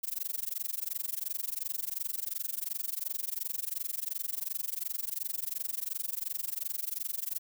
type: noise with amplitude modulation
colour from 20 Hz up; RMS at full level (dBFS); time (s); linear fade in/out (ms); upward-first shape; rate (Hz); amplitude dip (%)
violet; -32; 0.03-7.39; 10; sine; 22.8; 100
effects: none